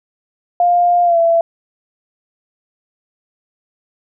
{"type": "tone with pitch glide", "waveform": "sine", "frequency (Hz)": [703, 670.1], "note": ["F5", "E5"], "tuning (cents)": [11, 28], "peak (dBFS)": -9, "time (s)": [0.6, 1.41], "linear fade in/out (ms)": 2, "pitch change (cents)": -83, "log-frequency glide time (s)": [1.04, 1.18], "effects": []}